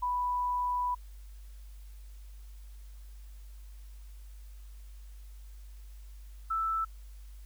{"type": "tone pair in turn", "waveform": "sine", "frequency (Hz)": [987.8, 1320.7], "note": ["B5", "E6"], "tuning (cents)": [0, 3], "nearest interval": "perfect fourth", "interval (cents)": 503, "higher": "second", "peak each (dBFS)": -28, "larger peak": "neither", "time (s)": [[0.02, 0.95], [6.5, 6.85]], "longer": "first", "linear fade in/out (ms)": 10, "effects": ["added 50 Hz sine -45 dBFS peak until 7.45 s", "white hiss -64 dBFS RMS until 7.45 s"]}